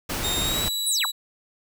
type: noise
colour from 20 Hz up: pink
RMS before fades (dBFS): -28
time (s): 0.09-0.69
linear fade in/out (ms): 10
type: tone with pitch glide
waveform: sawtooth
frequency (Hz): 3700 to 3920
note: A#7 to B7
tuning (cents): -14 to -14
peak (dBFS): -22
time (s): 0.23-1.12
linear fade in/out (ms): 20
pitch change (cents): +100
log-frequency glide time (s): 0.4-0.65
type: linear sweep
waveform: sine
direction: down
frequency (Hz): 10650 to 587.3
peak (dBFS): -22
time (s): 0.86-1.06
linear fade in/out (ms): 10
effects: none